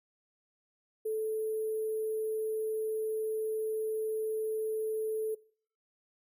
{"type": "tone with sample-and-hold", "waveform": "sine", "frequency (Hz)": 435.9, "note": "A4", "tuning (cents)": -16, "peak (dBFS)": -30, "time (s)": [1.05, 5.35], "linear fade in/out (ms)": 10, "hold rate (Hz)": 11025, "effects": ["noise-tail reverb RT60 0.5 s tail -22 dB re dry"]}